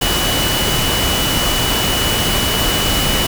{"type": "tone in noise", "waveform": "sine", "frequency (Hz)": 2955, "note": "F#7", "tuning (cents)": -3, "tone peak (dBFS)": -20, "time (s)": [0.01, 3.27], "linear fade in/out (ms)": 10, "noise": "pink", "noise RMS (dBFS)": -17, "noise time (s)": [0.01, 3.27], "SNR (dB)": -6, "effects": []}